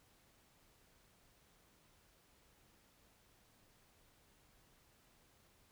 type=silence; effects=pink hiss -70 dBFS RMS until 5.71 s